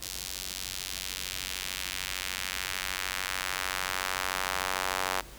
sawtooth tone with high-pass filter sweep, 93.4 Hz, F#2, 17 cents sharp, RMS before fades -34 dBFS, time 0.02-5.21 s, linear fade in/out 5 ms, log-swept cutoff 4700 to 870 Hz, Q 1, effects added 50 Hz sine -49 dBFS peak until 5.38 s + pink hiss -49 dBFS RMS until 5.38 s

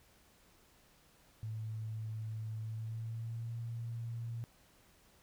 sine tone with pitch glide, 110 to 116.34 Hz, A2 to A#2, 0 to -3 cents, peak -38 dBFS, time 1.43-4.44 s, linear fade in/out 0 ms, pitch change +97 cents, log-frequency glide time 2.6-3.55 s, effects pink hiss -66 dBFS RMS until 5.22 s

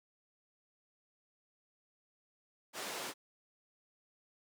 pink band-pass noise, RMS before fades -42 dBFS, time 2.73-3.14 s, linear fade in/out 50 ms, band 400 to 11000 Hz, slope 12 dB/octave, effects none

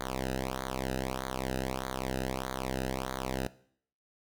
sawtooth tone with flanger, 65.1 Hz, C2, 8 cents flat, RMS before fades -35 dBFS, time 0-3.47 s, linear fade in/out 0 ms, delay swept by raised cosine 0.37 to 0.91 ms, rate 1.6 Hz, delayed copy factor -0.95, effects noise-tail reverb RT60 0.6 s tail -19 dB re dry

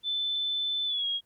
sine tone with pitch glide, 3520 to 3284 Hz, A7 to G#7, 0 to -20 cents, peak -27 dBFS, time 0.03-1.21 s, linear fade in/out 50 ms, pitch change -120 cents, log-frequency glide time 0.86-1.06 s, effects pink hiss -70 dBFS RMS until 1.25 s + Opus 48 kbps

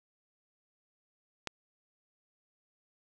click, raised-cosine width 0.2 ms, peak -17 dBFS, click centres 1.473 s, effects resampled to 22050 Hz

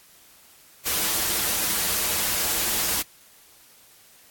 white noise with comb filter, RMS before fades -24 dBFS, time 0.85-3.03 s, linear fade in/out 20 ms, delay 7.5 ms, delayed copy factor -0.55, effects white hiss -53 dBFS RMS until 4.3 s + AAC 64 kbps

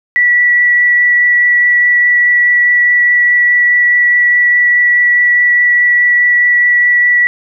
sine tone with vibrato, 1949 Hz, B6, 23 cents flat, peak -6 dBFS, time 0.16-7.27 s, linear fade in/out 0 ms, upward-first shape triangle, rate 4.8 Hz, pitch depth 8 cents each way, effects none

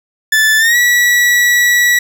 40% pulse tone with pitch glide, 1749 to 1940.6 Hz, A6 to B6, -11 to -31 cents, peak -7 dBFS, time 0.32-1.99 s, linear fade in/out 5 ms, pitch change +180 cents, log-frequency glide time 0.58-0.77 s, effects none

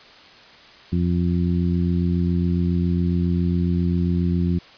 harmonic tone, 87.31 Hz, F2, in tune, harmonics 1 / 2 / 3 / 4, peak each -22 / -20 / -28 / -31 dBFS, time 0.92-4.59 s, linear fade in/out 10 ms, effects white hiss -46 dBFS RMS until 4.77 s + resampled to 11025 Hz

